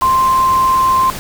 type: tone in noise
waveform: sine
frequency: 1046.5 Hz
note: C6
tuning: in tune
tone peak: -9 dBFS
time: 0.02-1.1 s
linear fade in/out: 0 ms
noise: pink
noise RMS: -26 dBFS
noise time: 0.01-1.19 s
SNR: +14 dB
effects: none